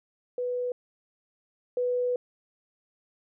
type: tone pair in turn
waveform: sine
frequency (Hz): 493.9 / 493.9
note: B4 / B4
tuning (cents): 0 / 0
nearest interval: unison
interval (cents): 0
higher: neither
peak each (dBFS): -27 / -24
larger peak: second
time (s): 0.38-0.72 / 1.77-2.16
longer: second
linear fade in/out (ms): 2
effects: none